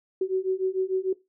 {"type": "beating tone pair", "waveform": "sine", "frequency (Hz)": [373.3, 380], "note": ["F#4", "F#4"], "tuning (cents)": [15, 46], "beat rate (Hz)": 6.7, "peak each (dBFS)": -26, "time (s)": [0.21, 1.13], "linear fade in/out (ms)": 5, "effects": ["noise-tail reverb RT60 0.2 s tail -18 dB re dry"]}